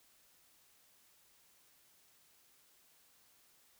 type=silence; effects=white hiss -68 dBFS RMS until 3.79 s